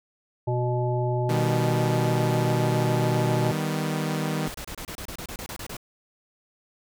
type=harmonic tone; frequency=123 Hz; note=B2; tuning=7 cents flat; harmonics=1 / 3 / 5 / 7; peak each=-24 / -29 / -31 / -32 dBFS; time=0.47-3.52 s; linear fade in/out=10 ms
type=chord; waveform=sawtooth; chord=Eb augmented; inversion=none; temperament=equal; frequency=155.56 / 196 / 246.9 Hz; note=Eb3 / G3 / B3; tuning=0 / 0 / 0 cents; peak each=-23 / -27 / -29 dBFS; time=1.29-4.48 s; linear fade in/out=5 ms
type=noise bursts; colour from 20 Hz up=pink; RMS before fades=-36 dBFS; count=13; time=4.47-5.768 s; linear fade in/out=2 ms; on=74 ms; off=28 ms
effects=none